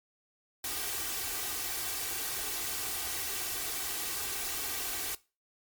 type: noise with comb filter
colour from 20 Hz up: white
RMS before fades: -35 dBFS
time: 0.64-5.15 s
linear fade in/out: 2 ms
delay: 2.6 ms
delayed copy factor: +0.65
effects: noise-tail reverb RT60 0.3 s tail -20 dB re dry + MP3 96 kbps